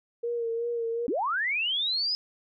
sine tone with vibrato, 466.2 Hz, A#4, in tune, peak -27 dBFS, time 0.23-1.07 s, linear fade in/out 10 ms, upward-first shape sine, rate 2.7 Hz, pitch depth 35 cents each way
sine linear sweep, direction up, 229 to 5100 Hz, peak -25 dBFS, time 1.08-2.15 s, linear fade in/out 0 ms
effects none

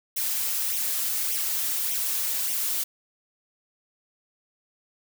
blue noise with flanger, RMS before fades -27 dBFS, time 0.16-2.84 s, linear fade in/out 10 ms, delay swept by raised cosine 0.33 to 5.23 ms, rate 1.7 Hz, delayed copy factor +0.7, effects none

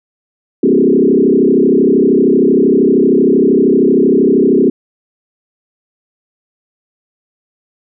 sine tone with frequency modulation, 321.1 Hz, E4, 45 cents flat, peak -6 dBFS, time 0.63-4.7 s, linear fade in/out 5 ms, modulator 32.9 Hz, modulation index 3.1, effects none

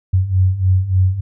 sine beating tone pair, 91.3 / 94.7 Hz, F#2 / F#2, -23 / +41 cents, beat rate 3.4 Hz, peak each -17 / -13 dBFS, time 0.13-1.21 s, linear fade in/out 10 ms, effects none

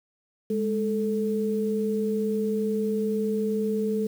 sine tone pair together, 207.7 / 438.9 Hz, G#3 / A4, 0 / -4 cents, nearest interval octave + minor second, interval 1296 cents, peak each -26 / -26 dBFS, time 0.5-4.07 s, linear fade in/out 5 ms, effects 8-bit

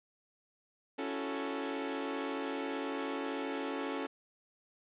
sawtooth chord, F# minor seventh, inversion second, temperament equal with one note detuned, 277.2 / 331.9 / 370 / 440 Hz, C#4 / E4 / F#4 / A4, 0 / +12 / 0 / 0 cents, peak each -34 / -40 / -40 / -36 dBFS, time 0.98-4.07 s, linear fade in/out 10 ms, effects resampled to 8000 Hz + 10-bit

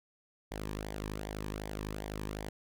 sawtooth tone with flanger, 51.91 Hz, G#1, in tune, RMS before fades -40 dBFS, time 0.51-2.49 s, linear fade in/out 5 ms, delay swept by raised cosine 0.73 to 1.47 ms, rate 2.6 Hz, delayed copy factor -0.65, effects none

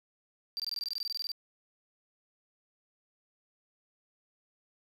triangle tone bursts, 4699 Hz, D8, in tune, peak -31 dBFS, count 16, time 0.57-1.317 s, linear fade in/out 0 ms, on 27 ms, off 21 ms, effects 10-bit

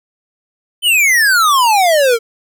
square exponential sweep, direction down, 3101 to 443 Hz, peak -9 dBFS, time 0.82-2.19 s, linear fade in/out 50 ms, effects none

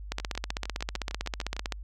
two click trains, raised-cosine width 0.2 ms, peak -19 / -13 dBFS, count 10 / 26, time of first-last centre 0.2-1.566 / 0.12-1.723 s, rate 6.59 / 15.6 Hz, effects added 50 Hz sine -38 dBFS peak until 1.83 s

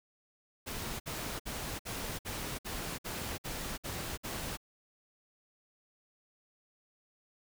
pink noise bursts, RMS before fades -39 dBFS, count 10, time 0.66-4.573 s, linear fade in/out 20 ms, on 340 ms, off 57 ms, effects none

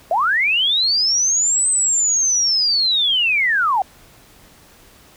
sine linear two-way sweep, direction up then down, 621 to 8250 to 723 Hz, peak -14 dBFS, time 0.11-3.82 s, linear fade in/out 2 ms, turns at 1.69 s, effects pink hiss -48 dBFS RMS until 5.16 s

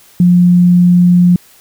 sine tone, 177.1 Hz, F3, 24 cents sharp, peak -4 dBFS, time 0.2-1.36 s, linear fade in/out 2 ms, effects white hiss -44 dBFS RMS until 1.6 s

